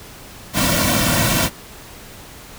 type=noise with comb filter; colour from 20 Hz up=pink; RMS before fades=-17 dBFS; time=0.53-1.5 s; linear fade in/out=50 ms; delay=2.4 ms; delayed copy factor=-0.85; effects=pink hiss -39 dBFS RMS until 2.58 s